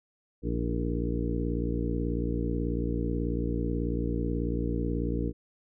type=harmonic tone with a mistuned harmonic; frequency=58.27 Hz; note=A#1; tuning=in tune; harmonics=1 / 2 / 3 / 4 / 5 / 6 / 7 / 8; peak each=-31 / -35 / -35 / -37 / -34 / -40 / -39 / -38 dBFS; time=0.42-5.33 s; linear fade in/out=50 ms; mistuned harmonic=6; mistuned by=-58 cents; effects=none